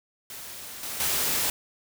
white noise with level steps, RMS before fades -40 / -34 / -26 dBFS, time 0.3-1.5 s, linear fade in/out 2 ms, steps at 0.83 / 1 s, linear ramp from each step 2 ms, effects none

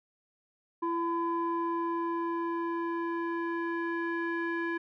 square tone with low-pass filter sweep, 336.8 Hz, E4, 37 cents sharp, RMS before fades -32 dBFS, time 0.82-4.78 s, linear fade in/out 10 ms, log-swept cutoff 970 to 1800 Hz, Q 3.6, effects none

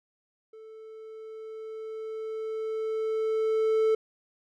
triangle tone with level ramp, 440 Hz, A4, in tune, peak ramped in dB -43 to -18 dBFS, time 0.53-3.95 s, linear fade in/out 5 ms, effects none

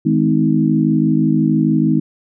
harmonic tone with a mistuned harmonic, 52.5 Hz, G#1, 19 cents sharp, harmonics 3 / 4 / 5 / 6, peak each -17 / -17 / -17 / -17 dBFS, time 0.05-2 s, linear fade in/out 10 ms, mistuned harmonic 5, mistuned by -42 cents, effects none

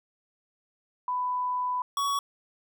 sine / square tone pair in turn, 996 / 1122.7 Hz, B5 / C#6, +14 / +22 cents, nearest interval major second, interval 208 cents, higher second, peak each -26 dBFS, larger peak neither, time 1.08-1.82 / 1.97-2.19 s, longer first, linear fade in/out 2 ms, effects none

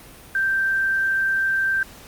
sine tone, 1568 Hz, G6, in tune, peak -18 dBFS, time 0.35-1.83 s, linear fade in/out 2 ms, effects pink hiss -44 dBFS RMS until 2.07 s + Opus 32 kbps

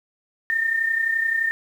sine tone pair together, 1810 / 1841.6 Hz, A6 / A#6, +48 / -22 cents, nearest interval unison, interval 30 cents, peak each -20 / -27 dBFS, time 0.5-1.51 s, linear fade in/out 0 ms, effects 8-bit

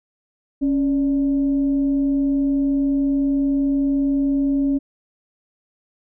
sine tone with frequency modulation, 277.2 Hz, C#4, in tune, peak -16 dBFS, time 0.61-4.79 s, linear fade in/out 20 ms, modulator 312 Hz, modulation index 0.24, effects none

